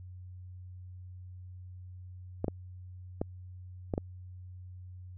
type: clicks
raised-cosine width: 2 ms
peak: -17 dBFS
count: 5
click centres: 2.444 / 2.482 / 3.215 / 3.938 / 3.979 s
effects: added 91 Hz sine -44 dBFS peak until 5.17 s